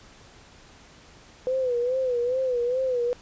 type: tone with vibrato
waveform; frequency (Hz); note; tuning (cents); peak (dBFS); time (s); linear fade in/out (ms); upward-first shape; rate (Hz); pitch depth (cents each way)
sine; 501; B4; +25; -22; 1.47-3.13; 0; sine; 2.4; 87
effects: pink hiss -51 dBFS RMS until 3.21 s + resampled to 16000 Hz